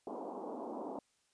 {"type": "band-pass noise", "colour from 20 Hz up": "pink", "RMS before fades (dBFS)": -43, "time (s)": [0.07, 0.99], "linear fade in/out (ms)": 2, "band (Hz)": [230, 990], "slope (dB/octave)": 48, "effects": ["white hiss -75 dBFS RMS until 1.33 s", "resampled to 22050 Hz"]}